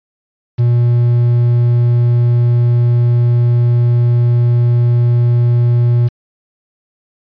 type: tone with quantisation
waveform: triangle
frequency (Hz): 120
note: B2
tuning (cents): -49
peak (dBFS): -6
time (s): 0.58-6.09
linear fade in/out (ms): 20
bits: 6
effects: resampled to 11025 Hz